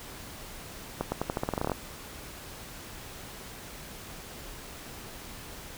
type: accelerating click train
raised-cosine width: 1 ms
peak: -14 dBFS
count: 14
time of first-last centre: 1.01-1.718 s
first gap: 110 ms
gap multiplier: 0.87
effects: pink hiss -44 dBFS RMS until 5.77 s